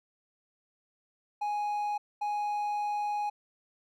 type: tone pair in turn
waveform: triangle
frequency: 830.6 / 830.6 Hz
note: G#5 / G#5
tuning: 0 / 0 cents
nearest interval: unison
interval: 0 cents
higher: neither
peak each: -27 dBFS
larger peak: neither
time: 1.41-1.98 / 2.21-3.3 s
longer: second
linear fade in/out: 10 ms
effects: none